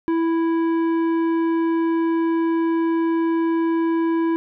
sine tone with tanh clipping, 330 Hz, E4, 2 cents sharp, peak -19 dBFS, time 0.08-4.36 s, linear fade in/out 0 ms, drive 11 dB, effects none

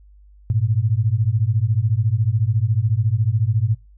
sine beating tone pair, 102.9 / 116.9 Hz, G#2 / A#2, -16 / +5 cents, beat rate 14 Hz, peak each -19 dBFS, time 0.5-3.75 s, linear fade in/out 0 ms, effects noise-tail reverb RT60 0.2 s tail -20 dB re dry + added 50 Hz sine -45 dBFS peak until 3.97 s

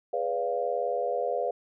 sine chord, G# diminished seventh, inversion none, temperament equal with one note detuned, 415.3 / 493.9 / 574.2 / 698.5 Hz, G#4 / B4 / D5 / F5, 0 / 0 / -39 / 0 cents, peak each -35 / -30 / -32 / -31 dBFS, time 0.13-1.51 s, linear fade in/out 5 ms, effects none

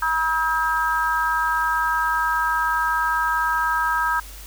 harmonic tone, 320 Hz, D#4, 49 cents sharp, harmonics 3 / 4 / 5, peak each -23 / -23 / -23 dBFS, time 0.02-4.2 s, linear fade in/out 5 ms, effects added 50 Hz sine -38 dBFS peak until 4.46 s + white hiss -42 dBFS RMS until 4.46 s

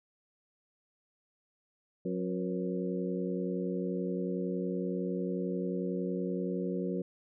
harmonic tone with a mistuned harmonic, 91 Hz, F#2, 28 cents flat, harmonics 2 / 3 / 4 / 5 / 6, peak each -34 / -39 / -37 / -38 / -44 dBFS, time 2.05-7.02 s, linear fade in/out 5 ms, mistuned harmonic 5, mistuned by +77 cents, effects none

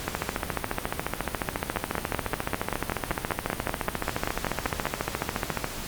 two click trains, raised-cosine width 0.5 ms, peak -10 / -10 dBFS, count 80 / 17, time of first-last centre 0.08-5.643 / 1.76-4.855 s, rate 14.2 / 5.17 Hz, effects pink hiss -36 dBFS RMS until 5.87 s + Opus 48 kbps

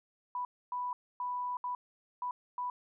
sine tone bursts at uneven times, 988 Hz, B5, in tune, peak -33 dBFS, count 6, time 0.35-0.45 / 0.72-0.93 / 1.2-1.57 / 1.64-1.75 / 2.22-2.31 / 2.58-2.7 s, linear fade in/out 2 ms, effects none

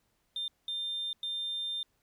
sine tone bursts at uneven times, 3600 Hz, A7, 39 cents sharp, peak -31 dBFS, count 3, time 0.36-0.48 / 0.68-1.13 / 1.23-1.83 s, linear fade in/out 2 ms, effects tanh soft clip ceiling -30 dBFS + pink hiss -75 dBFS RMS until 2.02 s

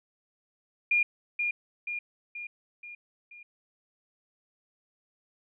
sine tone with echo, 2418 Hz, D7, 50 cents sharp, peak -21 dBFS, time 0.91-1.03 s, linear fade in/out 5 ms, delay 480 ms, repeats 5, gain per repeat -5 dB, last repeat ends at 3.43 s, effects none

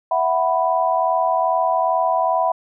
sine chord, E suspended second, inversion none, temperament just, 659.3 / 741.7 / 988.9 Hz, E5 / F#5 / B5, 0 / +4 / +2 cents, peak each -20 dBFS, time 0.11-2.52 s, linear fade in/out 5 ms, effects none

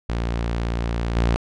sawtooth tone with level steps, 57.9 Hz, A#1, 11 cents flat, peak -18 / -13 dBFS, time 0.09-1.36 s, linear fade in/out 0 ms, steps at 1.16 s, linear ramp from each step 2 ms, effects low-pass 5000 Hz 12 dB/octave

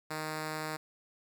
5% pulse tone, 155.56 Hz, D#3, in tune, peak -24 dBFS, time 0.1-0.77 s, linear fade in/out 10 ms, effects none

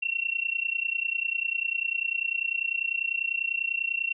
sine tone with amplitude modulation, 2725 Hz, F7, 43 cents flat, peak -22 dBFS, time 0.02-4.13 s, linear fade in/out 10 ms, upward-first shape sine, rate 30.1 Hz, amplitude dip 90%, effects none

